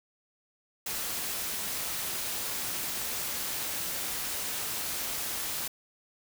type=noise with amplitude modulation; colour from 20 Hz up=white; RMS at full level=-32 dBFS; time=0.86-5.68 s; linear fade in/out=5 ms; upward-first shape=sine; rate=239 Hz; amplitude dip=40%; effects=none